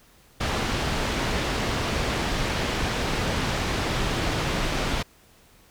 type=low-pass noise; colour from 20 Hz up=pink; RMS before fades=-26 dBFS; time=0.4-5.03 s; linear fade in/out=10 ms; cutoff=4700 Hz; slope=12 dB/octave; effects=pink hiss -56 dBFS RMS until 5.7 s